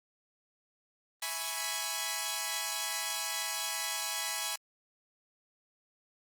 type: chord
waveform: 5% pulse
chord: C# minor seventh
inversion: first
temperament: equal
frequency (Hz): 659.3 / 830.6 / 987.8 / 1108.7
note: E5 / G#5 / B5 / C#6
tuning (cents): 0 / 0 / 0 / 0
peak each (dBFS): -31 / -25 / -26 / -28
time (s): 1.22-4.56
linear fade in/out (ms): 5
effects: Opus 32 kbps